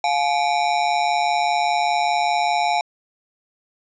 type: ring-modulated tone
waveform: square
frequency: 778 Hz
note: G5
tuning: 13 cents flat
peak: -15 dBFS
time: 0.04-2.81 s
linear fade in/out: 2 ms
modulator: 72.5 Hz
effects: resampled to 16000 Hz